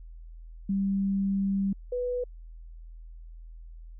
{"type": "tone pair in turn", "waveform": "sine", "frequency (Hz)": [196, 493.9], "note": ["G3", "B4"], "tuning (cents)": [0, 0], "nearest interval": "octave + major third", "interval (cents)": 1600, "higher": "second", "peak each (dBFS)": [-24, -27], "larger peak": "first", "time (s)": [[0.69, 1.73], [1.92, 2.24]], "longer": "first", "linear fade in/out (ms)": 5, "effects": ["added 41 Hz sine -42 dBFS peak until 3.99 s"]}